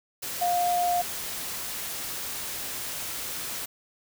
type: tone in noise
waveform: sine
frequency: 707 Hz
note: F5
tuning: 21 cents sharp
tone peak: -22 dBFS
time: 0.41-1.02 s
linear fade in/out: 10 ms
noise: white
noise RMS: -34 dBFS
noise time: 0.22-3.66 s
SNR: +9 dB
effects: none